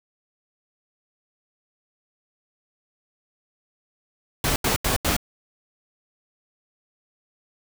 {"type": "noise bursts", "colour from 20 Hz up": "pink", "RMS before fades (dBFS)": -22, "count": 4, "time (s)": [4.44, 5.166], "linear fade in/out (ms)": 2, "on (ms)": 120, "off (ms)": 82, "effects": []}